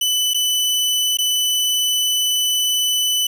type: tone with dropouts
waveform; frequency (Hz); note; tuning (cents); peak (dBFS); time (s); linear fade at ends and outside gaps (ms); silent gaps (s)
sawtooth; 2993; F#7; +19; -13; 0.01-3.27; 5; 0.336-0.344 / 1.172-1.186
effects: none